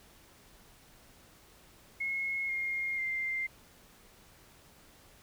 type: tone with pitch steps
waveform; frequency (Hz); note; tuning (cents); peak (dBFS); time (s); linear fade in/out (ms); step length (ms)
sine; 2169 / 2132 / 2095; C#7 / C7 / C7; -38 / +32 / +2; -31; 2-3.47; 10; 490
effects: pink hiss -59 dBFS RMS until 5.22 s